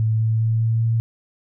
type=tone with pitch steps; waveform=sine; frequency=110.5 / 111.4 / 112.3 / 113.21 / 114.13 Hz; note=A2 / A2 / A2 / A2 / A#2; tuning=+8 / +22 / +36 / +50 / -36 cents; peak=-16 dBFS; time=0-1 s; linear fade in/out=0 ms; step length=200 ms; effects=none